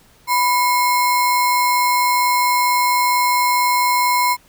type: tone with sample-and-hold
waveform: sine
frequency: 987.8 Hz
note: B5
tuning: in tune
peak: -13 dBFS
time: 0.27-4.37 s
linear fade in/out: 50 ms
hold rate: 3150 Hz
effects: pink hiss -52 dBFS RMS until 4.48 s